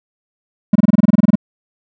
triangle tone bursts, 205.5 Hz, G#3, 18 cents flat, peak -4 dBFS, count 13, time 0.73-1.355 s, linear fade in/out 5 ms, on 25 ms, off 25 ms, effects none

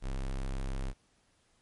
square tone, 33.16 Hz, C1, 24 cents sharp, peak -33 dBFS, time 0.01-0.94 s, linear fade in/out 50 ms, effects pink hiss -70 dBFS RMS until 1.61 s + MP3 48 kbps

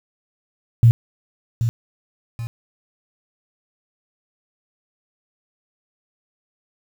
sine tone with echo, 116.54 Hz, A#2, in tune, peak -7 dBFS, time 0.83-0.91 s, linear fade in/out 0 ms, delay 780 ms, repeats 2, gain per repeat -9 dB, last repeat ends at 2.47 s, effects 7-bit

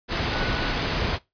sine tone in noise, 1480 Hz, F#6, in tune, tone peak -34 dBFS, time 0.29-0.77 s, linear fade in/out 50 ms, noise pink, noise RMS -25 dBFS, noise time 0.08-1.19 s, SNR -12 dB, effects noise-tail reverb RT60 0.2 s tail -20 dB re dry + resampled to 11025 Hz

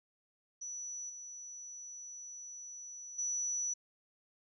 sine tone with level steps, 5920 Hz, F#8, in tune, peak -40 / -45 / -33 dBFS, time 0.61-3.74 s, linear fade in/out 10 ms, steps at 1.09 / 3.18 s, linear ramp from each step 10 ms, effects none

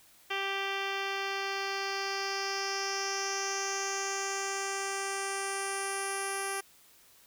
10% pulse tone with low-pass filter sweep, 392 Hz, G4, in tune, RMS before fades -34 dBFS, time 0.3-6.61 s, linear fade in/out 10 ms, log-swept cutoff 3300 to 11000 Hz, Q 4.1, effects white hiss -60 dBFS RMS until 7.26 s

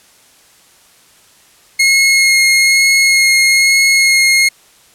sawtooth tone with vibrato, 2157 Hz, C#7, 48 cents flat, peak -4 dBFS, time 1.79-4.49 s, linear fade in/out 10 ms, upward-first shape sine, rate 1.1 Hz, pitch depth 10 cents each way, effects white hiss -47 dBFS RMS until 4.94 s + low-pass 11000 Hz 12 dB/octave

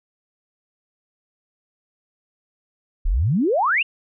sine exponential sweep, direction up, 31.47 to 2913 Hz, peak -16 dBFS, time 3.05-3.83 s, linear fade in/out 10 ms, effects none

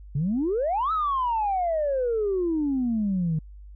sine exponential two-way sweep, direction up then down, 132.5 to 1318.5 to 152.7 Hz, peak -21 dBFS, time 0.15-3.39 s, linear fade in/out 5 ms, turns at 0.92 s, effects tanh soft clip ceiling -18 dBFS + added 50 Hz sine -41 dBFS peak until 3.75 s

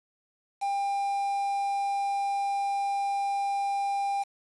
triangle tone with quantisation, 798 Hz, G5, 31 cents sharp, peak -24 dBFS, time 0.61-4.24 s, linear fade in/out 20 ms, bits 7, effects resampled to 24000 Hz

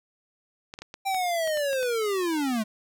clicks, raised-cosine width 0.2 ms, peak -22 dBFS, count 9, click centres 0.739 / 0.789 / 0.82 / 0.941 / 1.146 / 1.475 / 1.573 / 1.731 / 1.83 s
square linear sweep, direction down, 790 to 207.7 Hz, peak -25 dBFS, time 1.05-2.64 s, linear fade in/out 20 ms
effects none

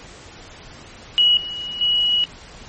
sine tone with level steps, 2917 Hz, F#7, 25 cents flat, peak -11 / -26 / -15 dBFS, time 1.18-2.24 s, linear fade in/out 0 ms, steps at 1.37 / 1.81 s, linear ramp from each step 2 ms, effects pink hiss -41 dBFS RMS until 2.68 s + MP3 32 kbps

